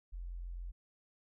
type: tone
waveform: sine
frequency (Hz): 43.67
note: F1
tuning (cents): +1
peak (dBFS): -40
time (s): 0.12-0.72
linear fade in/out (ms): 20
effects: none